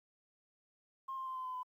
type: tone with pitch steps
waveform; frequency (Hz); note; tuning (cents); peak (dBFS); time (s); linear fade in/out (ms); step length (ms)
sine; 1065 / 1053.4 / 1041.9 / 1030.5 / 1019.3 / 1008.1; C6 / C6 / C6 / C6 / C6 / B5; +30 / +11 / -8 / -27 / -46 / +35; -38; 1.08-1.632; 10; 92
effects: tanh soft clip ceiling -34 dBFS + 12-bit